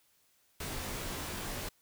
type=noise with comb filter; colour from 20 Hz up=pink; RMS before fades=-39 dBFS; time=0.6-1.69 s; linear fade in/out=5 ms; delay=18 ms; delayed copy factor=-0.9; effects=white hiss -70 dBFS RMS until 1.81 s